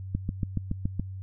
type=click train; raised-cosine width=5 ms; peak=-15 dBFS; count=7; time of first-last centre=0.15-0.996 s; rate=7.09 Hz; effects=added 95 Hz sine -35 dBFS peak until 1.22 s